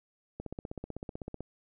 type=click train; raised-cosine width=2 ms; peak=-25 dBFS; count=17; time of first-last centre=0.4-1.406 s; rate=15.9 Hz; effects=none